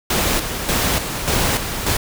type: noise with tremolo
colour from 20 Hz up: pink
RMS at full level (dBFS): -18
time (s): 0.1-1.97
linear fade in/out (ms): 5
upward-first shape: square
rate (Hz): 1.7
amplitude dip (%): 55
effects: none